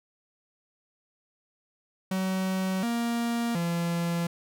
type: tone with pitch steps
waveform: 45% pulse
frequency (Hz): 188.5 / 234.6 / 170.4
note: F#3 / A#3 / F3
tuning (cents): +32 / +11 / -42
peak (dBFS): -26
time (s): 2.11-4.27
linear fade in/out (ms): 5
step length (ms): 720
effects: none